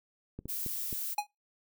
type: clicks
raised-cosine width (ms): 3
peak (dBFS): -27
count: 4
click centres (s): 0.39 / 0.456 / 0.663 / 0.928
type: noise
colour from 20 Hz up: violet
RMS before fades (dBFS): -36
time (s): 0.48-1.15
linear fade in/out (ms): 20
type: tone with exponential decay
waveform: square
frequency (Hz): 830.6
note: G#5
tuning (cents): 0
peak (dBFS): -25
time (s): 1.18-1.27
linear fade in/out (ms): 5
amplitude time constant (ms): 19
effects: noise-tail reverb RT60 0.2 s tail -23 dB re dry